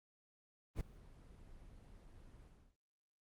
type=noise with ADSR envelope; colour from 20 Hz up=brown; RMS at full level=-37 dBFS; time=0.75-2.76 s; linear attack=58 ms; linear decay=3 ms; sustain=-21 dB; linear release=310 ms; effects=Opus 24 kbps